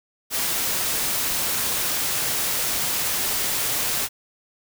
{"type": "noise", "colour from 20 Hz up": "white", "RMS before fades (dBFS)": -24, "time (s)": [0.3, 4.09], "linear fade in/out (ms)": 50, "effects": []}